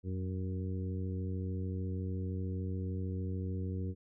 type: harmonic tone with a mistuned harmonic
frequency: 93.5 Hz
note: F#2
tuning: 19 cents sharp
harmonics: 1 / 2 / 3 / 4 / 5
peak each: -35 / -41 / -45 / -47 / -49 dBFS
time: 0.03-3.95 s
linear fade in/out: 50 ms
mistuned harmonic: 1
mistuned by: -56 cents
effects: none